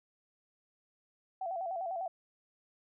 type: tone with vibrato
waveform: sine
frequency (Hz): 716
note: F5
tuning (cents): +43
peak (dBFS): -34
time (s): 1.41-2.08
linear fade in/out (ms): 5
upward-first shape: square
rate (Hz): 10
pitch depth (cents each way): 100
effects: none